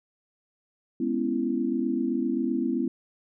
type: chord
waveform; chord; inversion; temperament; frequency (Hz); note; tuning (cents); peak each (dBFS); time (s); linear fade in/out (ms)
sine; C# minor seventh; second; just; 207.9 / 249.5 / 277.2 / 332.6; G#3 / B3 / C#4 / E4; +2 / +18 / 0 / +16; -33 / -27 / -31 / -29; 1-2.88; 5
effects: none